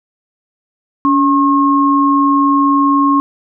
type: tone pair together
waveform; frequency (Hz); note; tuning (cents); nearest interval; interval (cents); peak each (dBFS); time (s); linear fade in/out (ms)
sine; 283 / 1079; C#4 / C#6; +36 / -47; octave + major seventh; 2317; -11; 1.05-3.2; 0
effects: none